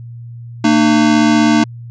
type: tone pair together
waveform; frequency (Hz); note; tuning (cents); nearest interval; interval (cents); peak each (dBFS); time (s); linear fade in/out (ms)
square; 226.7 / 302.6; A#3 / D#4; -48 / -48; perfect fourth; 500; -12; 0.64-1.64; 5
effects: added 118 Hz sine -28 dBFS peak until 1.9 s + resampled to 16000 Hz